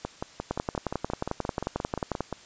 two click trains, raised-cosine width 1 ms, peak -13 / -16 dBFS, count 20 / 14, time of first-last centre 0.51-2.206 / 0.05-2.327 s, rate 11.2 / 5.71 Hz, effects white hiss -51 dBFS RMS until 2.45 s + resampled to 16000 Hz

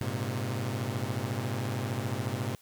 sawtooth tone cluster, 101.9 / 116.5 / 130.2 Hz, G#2 / A#2 / C3, -32 / -1 / -8 cents, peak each -31 dBFS, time 0.01-2.55 s, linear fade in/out 0 ms, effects white hiss -61 dBFS RMS until 2.61 s

